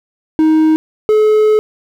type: tone pair in turn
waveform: triangle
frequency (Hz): 314.2 / 428.9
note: D#4 / A4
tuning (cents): +17 / -44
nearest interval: perfect fourth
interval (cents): 539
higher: second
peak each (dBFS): -5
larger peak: neither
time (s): 0.39-0.76 / 1.09-1.59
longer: second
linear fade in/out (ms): 0
effects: 7-bit